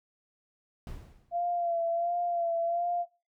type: noise with exponential decay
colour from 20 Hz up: brown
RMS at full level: -38 dBFS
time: 0.87-1.47 s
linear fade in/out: 1 ms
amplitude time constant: 130 ms
type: tone with vibrato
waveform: sine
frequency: 686 Hz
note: F5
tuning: 31 cents flat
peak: -27 dBFS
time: 1.31-3.06 s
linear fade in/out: 50 ms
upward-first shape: sine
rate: 1.4 Hz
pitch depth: 38 cents each way
effects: noise-tail reverb RT60 0.3 s tail -19 dB re dry